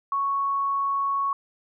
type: tone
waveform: sine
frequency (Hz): 1108.7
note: C#6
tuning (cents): 0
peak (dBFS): -22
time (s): 0.12-1.33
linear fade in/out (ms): 2
effects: none